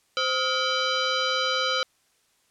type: tone with frequency modulation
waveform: sine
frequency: 1272 Hz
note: D#6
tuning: 38 cents sharp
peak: -22 dBFS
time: 0.17-1.83 s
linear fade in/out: 0 ms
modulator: 896 Hz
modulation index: 3.8
effects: white hiss -66 dBFS RMS until 2.5 s + low-pass 10000 Hz 12 dB/octave